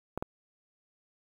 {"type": "clicks", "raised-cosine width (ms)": 1, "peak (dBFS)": -19, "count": 2, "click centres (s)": [0.176, 0.225], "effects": ["8-bit"]}